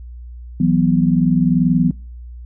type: chord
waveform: sine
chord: E suspended second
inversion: none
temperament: just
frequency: 164.81 / 185.42 / 247.2 Hz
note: E3 / F#3 / B3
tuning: 0 / +4 / +2 cents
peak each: -16 dBFS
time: 0.6-1.91 s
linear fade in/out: 5 ms
effects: noise-tail reverb RT60 0.4 s tail -25 dB re dry + added 60 Hz sine -31 dBFS peak until 2.45 s